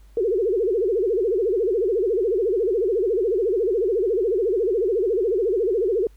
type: tone with vibrato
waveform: sine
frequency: 415.3 Hz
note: G#4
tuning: in tune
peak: -18 dBFS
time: 0.17-6.07 s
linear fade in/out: 2 ms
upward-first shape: sine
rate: 14 Hz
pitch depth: 250 cents each way
effects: added 50 Hz sine -46 dBFS peak until 6.16 s + pink hiss -62 dBFS RMS until 6.16 s